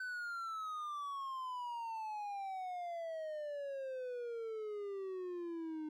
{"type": "exponential sweep", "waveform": "triangle", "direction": "down", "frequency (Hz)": [1523, 304.8], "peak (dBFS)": -38, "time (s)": [0, 5.89], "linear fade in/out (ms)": 5, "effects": []}